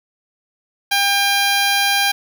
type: tone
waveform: 10% pulse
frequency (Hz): 800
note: G5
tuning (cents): +35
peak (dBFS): -6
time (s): 0.91-2.12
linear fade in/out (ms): 10
effects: none